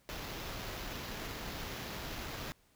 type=noise with sample-and-hold; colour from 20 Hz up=pink; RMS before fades=-42 dBFS; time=0.09-2.52 s; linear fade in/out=0 ms; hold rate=8820 Hz; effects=pink hiss -69 dBFS RMS until 2.75 s